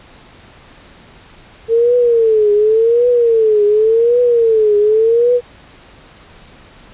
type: tone with vibrato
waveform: sine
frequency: 450.2 Hz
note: A4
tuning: 40 cents sharp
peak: -8 dBFS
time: 1.68-5.41 s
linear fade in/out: 50 ms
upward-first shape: triangle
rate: 0.89 Hz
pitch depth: 160 cents each way
effects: pink hiss -42 dBFS RMS until 6.93 s + resampled to 8000 Hz